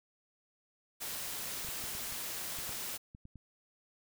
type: noise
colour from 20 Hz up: white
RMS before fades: -40 dBFS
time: 1-2.98 s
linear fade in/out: 20 ms
type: clicks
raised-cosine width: 5 ms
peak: -38 dBFS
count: 10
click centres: 1.648 / 1.688 / 1.84 / 1.951 / 2.124 / 2.587 / 2.693 / 3.149 / 3.254 / 3.357 s
effects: none